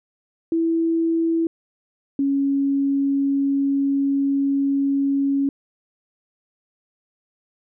sine tone pair in turn, 329.6 / 277.2 Hz, E4 / C#4, 0 / 0 cents, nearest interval minor third, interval 300 cents, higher first, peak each -17 dBFS, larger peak neither, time 0.52-1.47 / 2.19-5.49 s, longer second, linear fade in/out 2 ms, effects none

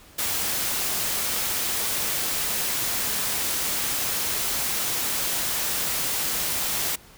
white noise, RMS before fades -26 dBFS, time 0.18-6.96 s, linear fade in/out 10 ms, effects pink hiss -50 dBFS RMS until 7.17 s

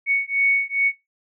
sine beating tone pair, 2222 / 2224.4 Hz, C#7 / C#7, +4 / +5 cents, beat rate 2.4 Hz, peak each -21 dBFS, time 0.06-0.92 s, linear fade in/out 50 ms, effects noise-tail reverb RT60 0.2 s tail -17 dB re dry

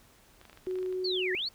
clicks, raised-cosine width 0.3 ms, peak -35 dBFS, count 12, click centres 0.414 / 0.453 / 0.497 / 0.53 / 0.574 / 0.666 / 0.711 / 0.756 / 0.787 / 0.829 / 0.861 / 0.926 s
sine tone, 370 Hz, F#4, in tune, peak -30 dBFS, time 0.67-1.35 s, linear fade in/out 0 ms
sine linear two-way sweep, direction down then up, 4629 to 1700 to 4629 Hz, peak -30 dBFS, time 1.04-1.49 s, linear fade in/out 10 ms, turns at 1.32 s
effects pink hiss -60 dBFS RMS until 1.54 s

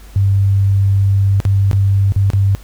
sine tone with dropouts, 98.4 Hz, G2, 7 cents sharp, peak -9 dBFS, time 0.16-2.55 s, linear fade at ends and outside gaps 0 ms, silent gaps 1.402-1.452 / 1.713-1.731 / 2.121-2.162 / 2.302-2.334 s, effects added 50 Hz sine -34 dBFS peak until 2.63 s + pink hiss -44 dBFS RMS until 2.63 s

